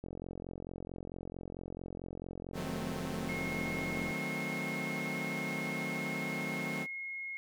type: click train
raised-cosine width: 2 ms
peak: -29 dBFS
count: 182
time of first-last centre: 0.04-4.107 s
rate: 44.5 Hz
type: chord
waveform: sawtooth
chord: D# diminished seventh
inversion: none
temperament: equal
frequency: 155.56 / 185 / 220 / 261.6 Hz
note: D#3 / F#3 / A3 / C4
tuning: 0 / 0 / 0 / 0 cents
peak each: -38 dBFS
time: 2.53-6.87 s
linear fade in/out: 50 ms
type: tone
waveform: sine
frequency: 2159 Hz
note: C#7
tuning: 46 cents flat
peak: -38 dBFS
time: 3.29-7.37 s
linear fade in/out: 0 ms
effects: none